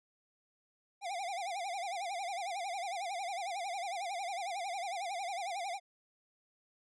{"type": "tone with vibrato", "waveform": "square", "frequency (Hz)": 743, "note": "F#5", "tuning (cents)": 7, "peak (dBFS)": -37, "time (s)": [1.01, 5.8], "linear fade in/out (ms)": 50, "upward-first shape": "sine", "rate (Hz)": 11, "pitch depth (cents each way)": 160, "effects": ["resampled to 22050 Hz"]}